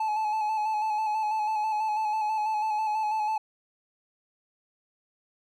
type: tone with vibrato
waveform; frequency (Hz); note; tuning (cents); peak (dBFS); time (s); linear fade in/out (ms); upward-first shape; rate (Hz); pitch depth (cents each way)
triangle; 860; A5; -40; -23; 0-3.38; 5; square; 6.1; 29
effects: none